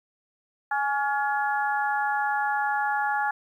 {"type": "harmonic tone with a mistuned harmonic", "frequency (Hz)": 282.3, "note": "C#4", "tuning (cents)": 32, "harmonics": [3, 4, 5, 6], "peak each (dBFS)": [-25, -36, -30, -30], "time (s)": [0.71, 3.31], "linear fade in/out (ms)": 5, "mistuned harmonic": 3, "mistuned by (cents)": -22, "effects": ["10-bit"]}